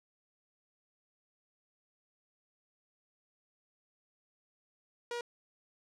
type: tone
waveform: sawtooth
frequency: 477.5 Hz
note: A#4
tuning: 42 cents sharp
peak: -32 dBFS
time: 5.11-5.21 s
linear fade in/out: 2 ms
effects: low-pass 7000 Hz 12 dB/octave